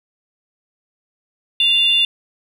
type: tone pair together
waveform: sine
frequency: 2794 / 3520 Hz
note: F7 / A7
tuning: 0 / 0 cents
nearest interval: major third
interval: 400 cents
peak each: -14 dBFS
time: 1.6-2.05 s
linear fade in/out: 2 ms
effects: tanh soft clip ceiling -5 dBFS + 8-bit